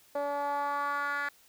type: tone with band-pass filter sweep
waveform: 10% pulse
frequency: 286.1 Hz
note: D4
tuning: 45 cents flat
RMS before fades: -32 dBFS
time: 0.15-1.29 s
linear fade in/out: 5 ms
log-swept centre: 600 to 1700 Hz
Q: 2.9
effects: white hiss -61 dBFS RMS until 1.48 s